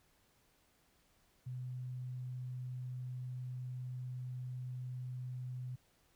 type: tone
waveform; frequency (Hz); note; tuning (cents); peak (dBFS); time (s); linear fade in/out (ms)
sine; 126.2; B2; +38; -40; 1.46-5.76; 10
effects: pink hiss -72 dBFS RMS until 6.15 s